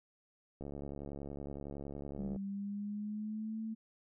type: click train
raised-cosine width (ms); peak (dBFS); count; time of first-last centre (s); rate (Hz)
2; -31; 125; 0.61-2.361; 70.8
type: tone with pitch glide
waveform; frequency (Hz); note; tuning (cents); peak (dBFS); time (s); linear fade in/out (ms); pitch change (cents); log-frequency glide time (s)
sine; 196 to 221.3; G3 to A3; 0 to +10; -37; 2.18-3.75; 20; +210; 2.39-3.61
effects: none